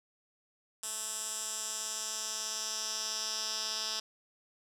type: tone with band-pass filter sweep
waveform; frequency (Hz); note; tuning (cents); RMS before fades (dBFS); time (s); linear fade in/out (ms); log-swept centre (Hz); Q
10% pulse; 218.4; A3; -13; -37; 0.83-4; 5; 8300 to 4900; 3
effects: none